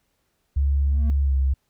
sine tone with pitch glide, 69.8 to 67.15 Hz, C#2 to C2, +13 to +46 cents, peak -17 dBFS, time 0.56-1.54 s, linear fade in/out 10 ms, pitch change -67 cents, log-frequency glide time 1.23-1.34 s
triangle tone with exponential growth, 225.6 Hz, A3, 44 cents sharp, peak -26 dBFS, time 0.7-1.1 s, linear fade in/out 0 ms, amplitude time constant 86 ms
effects pink hiss -71 dBFS RMS until 1.69 s

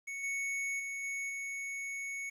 square tone with level steps, 2217 Hz, C#7, in tune, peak -39 / -34 / -38 / -36 / -38 dBFS, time 0.07-2.3 s, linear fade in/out 10 ms, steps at 0.23 / 0.79 / 1.03 / 1.29 s, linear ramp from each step 10 ms, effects low-pass 10000 Hz 12 dB/octave + 11-bit

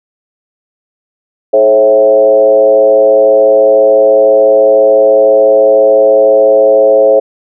sine tone with frequency modulation, 541 Hz, C#5, 42 cents flat, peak -3 dBFS, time 1.53-7.2 s, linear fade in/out 10 ms, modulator 114 Hz, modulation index 0.94, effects none

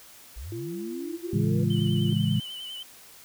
sine linear sweep, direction up, 47.93 to 493.9 Hz, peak -35 dBFS, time 0.36-1.64 s, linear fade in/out 10 ms
sine tone with pitch glide, 340.8 to 346.6 Hz, F4 to F4, -42 to -13 cents, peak -33 dBFS, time 0.52-2.13 s, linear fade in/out 2 ms, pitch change +29 cents, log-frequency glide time 1.43-1.53 s
sine chord, A major seventh, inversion none, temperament equal, 110 / 138.59 / 164.81 / 207.7 Hz, A2 / C#3 / E3 / G#3, 0 / 0 / 0 / 0 cents, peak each -27 dBFS, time 1.33-2.4 s, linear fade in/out 5 ms
triangle tone with vibrato, 3030 Hz, F#7, 40 cents sharp, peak -34 dBFS, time 1.7-2.83 s, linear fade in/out 5 ms, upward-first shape sine, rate 10 Hz, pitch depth 48 cents each way
effects white hiss -50 dBFS RMS until 3.24 s

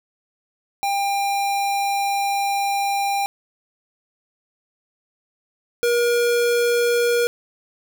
square tone pair in turn, 798 / 476.8 Hz, G5 / A#4, +31 / +39 cents, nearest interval major sixth, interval 892 cents, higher first, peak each -20 / -17 dBFS, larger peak second, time 0.83-3.26 / 5.83-7.27 s, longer first, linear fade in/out 0 ms, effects none

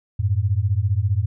sine beating tone pair, 92.5 / 107.5 Hz, F#2 / A2, 0 / -40 cents, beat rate 15 Hz, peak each -20 dBFS, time 0.19-1.26 s, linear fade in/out 10 ms, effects none

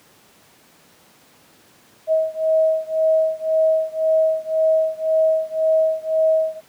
sine beating tone pair, 636 / 637.9 Hz, D#5 / D#5, +38 / +43 cents, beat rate 1.9 Hz, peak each -18 / -19 dBFS, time 2.07-6.61 s, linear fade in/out 50 ms, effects pink hiss -52 dBFS RMS until 6.68 s + high-pass 150 Hz 12 dB/octave

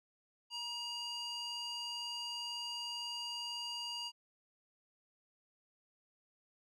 square tone with band-pass filter, 951 Hz, A#5, 34 cents sharp, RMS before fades -42 dBFS, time 0.5-4.12 s, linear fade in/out 50 ms, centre 3900 Hz, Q 5.9, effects none

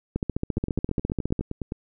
two click trains, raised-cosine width 3 ms, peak -16 / -12 dBFS, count 12 / 19, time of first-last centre 0.58-1.721 / 0.16-1.393 s, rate 9.64 / 14.6 Hz, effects none

